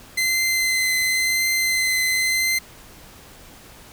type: tone with vibrato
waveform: sawtooth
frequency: 2060 Hz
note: C7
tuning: 28 cents flat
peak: -15 dBFS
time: 0.17-2.59 s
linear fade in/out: 10 ms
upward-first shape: triangle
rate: 0.94 Hz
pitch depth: 15 cents each way
effects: pink hiss -45 dBFS RMS until 3.92 s